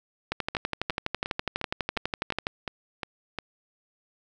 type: two click trains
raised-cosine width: 0.3 ms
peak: -11 / -15 dBFS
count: 27 / 9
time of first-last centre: 0.32-2.469 / 0.55-3.387 s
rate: 12.1 / 2.82 Hz
effects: none